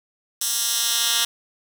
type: tone with high-pass filter sweep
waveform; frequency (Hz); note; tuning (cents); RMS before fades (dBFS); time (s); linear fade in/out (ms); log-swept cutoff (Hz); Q
10% pulse; 233.1; A#3; 0; -22; 0.41-1.25; 5; 6300 to 3100; 1
effects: none